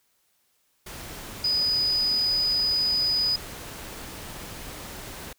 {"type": "tone in noise", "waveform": "sine", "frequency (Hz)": 4971, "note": "D#8", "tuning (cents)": -2, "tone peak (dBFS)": -21, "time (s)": [1.44, 3.36], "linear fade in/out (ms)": 5, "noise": "pink", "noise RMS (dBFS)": -39, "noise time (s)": [0.86, 5.33], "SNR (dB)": 15, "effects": ["white hiss -69 dBFS RMS until 5.38 s"]}